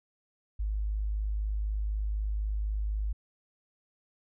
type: tone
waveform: sine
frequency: 52 Hz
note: G#1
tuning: 3 cents sharp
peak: -28 dBFS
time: 0.59-3.13 s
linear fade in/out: 10 ms
effects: none